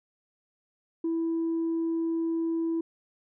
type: tone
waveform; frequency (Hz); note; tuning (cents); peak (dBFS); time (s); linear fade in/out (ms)
sine; 329.6; E4; 0; -24; 1.04-2.81; 5
effects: tanh soft clip ceiling -23 dBFS